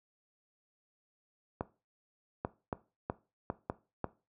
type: clicks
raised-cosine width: 1 ms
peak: -19 dBFS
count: 7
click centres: 1.609 / 2.449 / 2.728 / 3.099 / 3.501 / 3.699 / 4.043 s
effects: noise-tail reverb RT60 0.3 s tail -17 dB re dry + high-pass 60 Hz 12 dB/octave